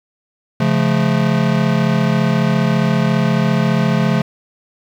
square chord, Db augmented, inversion none, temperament just, 138.59 / 173.24 / 216.5 Hz, Db3 / F3 / A3, 0 / -14 / -28 cents, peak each -18 dBFS, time 0.6-4.22 s, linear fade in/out 5 ms, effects low-pass 4000 Hz 12 dB/octave + 7-bit

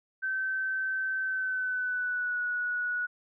sine tone with pitch glide, 1541 to 1464.6 Hz, G6 to F#6, -30 to -18 cents, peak -28 dBFS, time 0.22-3.07 s, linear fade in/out 20 ms, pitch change -88 cents, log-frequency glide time 1.21-2.4 s, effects none

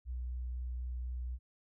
sine tone with vibrato, 61.74 Hz, B1, in tune, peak -36 dBFS, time 0.05-1.39 s, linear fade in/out 50 ms, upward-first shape triangle, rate 4 Hz, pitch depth 11 cents each way, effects none

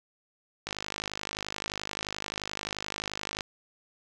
click train, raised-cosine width 0.2 ms, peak -15 dBFS, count 142, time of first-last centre 0.67-3.408 s, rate 51.5 Hz, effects none

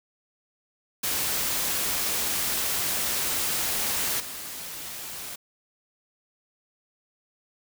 white noise with level steps, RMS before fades -27 / -37 dBFS, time 1.03-5.36 s, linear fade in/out 10 ms, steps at 4.2 s, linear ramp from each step 2 ms, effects none

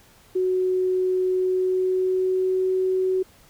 sine tone with pitch glide, 370 to 374.1 Hz, F#4 to F#4, 0 to +19 cents, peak -19 dBFS, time 0.35-3.23 s, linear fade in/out 10 ms, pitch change +19 cents, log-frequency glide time 1.35-2.71 s, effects pink hiss -54 dBFS RMS until 3.49 s

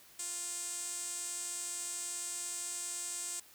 sawtooth tone with band-pass filter, 350.3 Hz, F4, 5 cents sharp, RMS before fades -40 dBFS, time 0.19-3.4 s, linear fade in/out 5 ms, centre 8000 Hz, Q 5.7, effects white hiss -59 dBFS RMS until 3.54 s

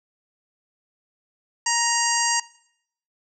harmonic tone with a mistuned harmonic, 936 Hz, A#5, 7 cents sharp, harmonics 1 / 2 / 3 / 5 / 6 / 7 / 8 / 9, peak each -25 / -27 / -31 / -28 / -28 / -27 / -28 / -35 dBFS, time 1.66-2.4 s, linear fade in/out 5 ms, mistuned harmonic 6, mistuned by +52 cents, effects noise-tail reverb RT60 0.7 s tail -20 dB re dry

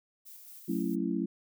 violet noise with tremolo, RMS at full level -49 dBFS, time 0.25-0.96 s, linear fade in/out 20 ms, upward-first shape square, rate 4.4 Hz, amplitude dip 25%
sine chord, F# minor seventh, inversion none, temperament just, 185 / 222 / 277.5 / 333 Hz, F#3 / A3 / C#4 / E4, 0 / +16 / +2 / +18 cents, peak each -34 dBFS, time 0.68-1.26 s, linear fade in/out 10 ms
effects none

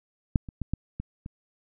clicks, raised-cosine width 5 ms, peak -8 / -26 / -18 / -14 / -20 / -25 dBFS, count 6, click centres 0.358 / 0.488 / 0.617 / 0.736 / 1 / 1.261 s, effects none

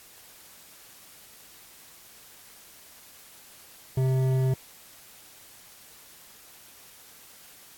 triangle tone with hard clipping, 130.81 Hz, C3, in tune, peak -23 dBFS, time 3.97-4.54 s, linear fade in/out 5 ms, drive 14 dB, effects white hiss -51 dBFS RMS until 7.77 s + AAC 64 kbps

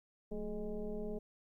sine tone with frequency modulation, 220 Hz, A3, in tune, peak -37 dBFS, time 0.31-1.19 s, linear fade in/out 10 ms, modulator 201 Hz, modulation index 1.6, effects 13-bit

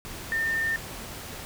sine tone in noise, 1808 Hz, A6, 47 cents sharp, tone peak -24 dBFS, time 0.32-0.76 s, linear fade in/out 0 ms, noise pink, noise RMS -39 dBFS, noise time 0.05-1.45 s, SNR +12 dB, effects none

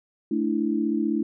sine chord, A suspended fourth, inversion none, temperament equal, 220 / 293.7 / 329.6 Hz, A3 / D4 / E4, 0 / 0 / 0 cents, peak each -26 dBFS, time 0.31-1.23 s, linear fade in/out 5 ms, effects none

